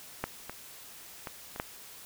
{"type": "clicks", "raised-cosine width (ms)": 0.5, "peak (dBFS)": [-15, -23, -22, -27, -16], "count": 5, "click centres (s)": [0.24, 0.496, 1.272, 1.561, 1.599], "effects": ["white hiss -49 dBFS RMS until 2.05 s"]}